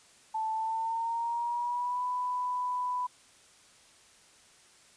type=tone with pitch glide; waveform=sine; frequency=880 to 993.5 Hz; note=A5 to B5; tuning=0 to +10 cents; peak=-29 dBFS; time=0.34-3.07 s; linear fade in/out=10 ms; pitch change=+210 cents; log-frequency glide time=0.53-2.03 s; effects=white hiss -59 dBFS RMS until 4.96 s + resampled to 22050 Hz